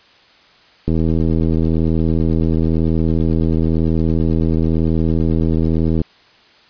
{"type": "click train", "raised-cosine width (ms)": 3, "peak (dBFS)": -5, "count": 417, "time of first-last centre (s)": [0.88, 6.016], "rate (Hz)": 81, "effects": ["white hiss -49 dBFS RMS until 6.69 s", "resampled to 11025 Hz"]}